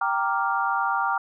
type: chord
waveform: sine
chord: G minor seventh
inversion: none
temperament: equal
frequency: 784 / 932.3 / 1174.7 / 1396.9 Hz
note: G5 / Bb5 / D6 / F6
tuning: 0 / 0 / 0 / 0 cents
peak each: -27 dBFS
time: 0.01-1.18 s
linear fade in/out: 5 ms
effects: none